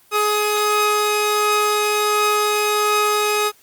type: tone pair together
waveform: sawtooth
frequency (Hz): 420 / 1258.6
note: G#4 / D#6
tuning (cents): +19 / +19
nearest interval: octave + perfect fifth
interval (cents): 1900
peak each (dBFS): -15 / -15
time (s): 0.11-3.52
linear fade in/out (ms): 50
effects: white hiss -53 dBFS RMS until 3.62 s + Opus 24 kbps